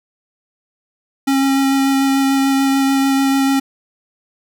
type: tone with vibrato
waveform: square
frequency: 271.7 Hz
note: C#4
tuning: 35 cents flat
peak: -13 dBFS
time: 1.27-3.6 s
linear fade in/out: 10 ms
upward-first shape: sine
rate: 6.8 Hz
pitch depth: 11 cents each way
effects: none